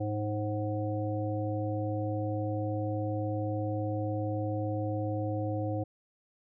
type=harmonic tone with a mistuned harmonic; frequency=105.9 Hz; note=G#2; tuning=34 cents sharp; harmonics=1 / 3 / 5 / 7; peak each=-32 / -35 / -36 / -40 dBFS; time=0-5.84 s; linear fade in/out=10 ms; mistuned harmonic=3; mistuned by=-26 cents; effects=none